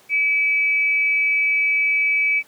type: tone pair together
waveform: sine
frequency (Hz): 2292 / 2573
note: D7 / E7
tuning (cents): -43 / -43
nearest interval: major second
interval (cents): 200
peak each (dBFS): -16 / -27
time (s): 0.09-2.43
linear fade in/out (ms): 50
effects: pink hiss -52 dBFS RMS until 2.47 s + high-pass 200 Hz 12 dB/octave